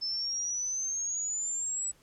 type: exponential sweep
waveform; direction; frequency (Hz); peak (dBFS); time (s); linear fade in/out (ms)
sine; up; 5240 to 7902; -30; 0.01-1.92; 20
effects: pink hiss -63 dBFS RMS until 2.02 s + low-pass 12000 Hz 12 dB/octave